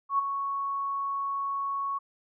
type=tone with ADSR envelope; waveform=sine; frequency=1108.7 Hz; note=C#6; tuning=in tune; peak=-20 dBFS; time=0.09-1.99 s; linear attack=97 ms; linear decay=14 ms; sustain=-8 dB; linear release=17 ms; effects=none